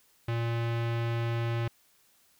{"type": "tone with low-pass filter", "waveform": "square", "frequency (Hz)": 116.54, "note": "A#2", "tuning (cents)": 0, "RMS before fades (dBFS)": -30, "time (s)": [0.28, 1.68], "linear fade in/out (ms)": 5, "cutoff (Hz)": 2900, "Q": 1.3, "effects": ["white hiss -65 dBFS RMS until 2.39 s"]}